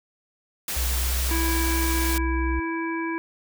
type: noise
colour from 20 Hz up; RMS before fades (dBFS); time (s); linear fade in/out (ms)
white; -29; 0.68-2.18; 2
type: tone with pitch glide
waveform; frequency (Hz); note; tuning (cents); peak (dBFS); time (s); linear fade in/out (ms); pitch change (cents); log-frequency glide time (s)
sine; 62.8 to 62.29; B1 to B1; +30 to +15; -23; 0.76-2.6; 10; -15; 1.3-1.47
type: harmonic tone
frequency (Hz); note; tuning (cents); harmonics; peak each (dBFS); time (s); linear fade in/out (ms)
329.6; E4; 0; 1 / 3 / 5 / 7; -27 / -32 / -34 / -35; 1.31-3.18; 0
effects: none